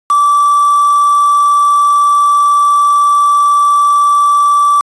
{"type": "tone with quantisation", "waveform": "sine", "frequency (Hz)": 1161, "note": "D6", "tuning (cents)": -20, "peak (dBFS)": -6, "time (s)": [0.1, 4.81], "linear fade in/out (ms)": 2, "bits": 3, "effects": ["resampled to 22050 Hz"]}